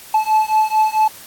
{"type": "beating tone pair", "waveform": "triangle", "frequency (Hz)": [865, 869.5], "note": ["A5", "A5"], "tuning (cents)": [-30, -21], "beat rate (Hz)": 4.5, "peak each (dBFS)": -14, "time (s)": [0.14, 1.08], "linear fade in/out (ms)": 5, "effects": ["white hiss -39 dBFS RMS until 1.26 s", "AAC 64 kbps"]}